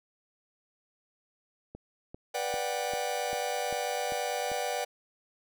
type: click train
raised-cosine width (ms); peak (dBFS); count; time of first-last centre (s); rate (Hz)
2; -29; 8; 1.75-4.517; 2.53
type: chord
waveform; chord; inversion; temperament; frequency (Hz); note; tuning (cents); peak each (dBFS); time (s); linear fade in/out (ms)
45% pulse; G major seventh; first; just; 490 / 588 / 735 / 784; B4 / D5 / F#5 / G5; -14 / +2 / -12 / 0; -36; 2.34-4.85; 10
effects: none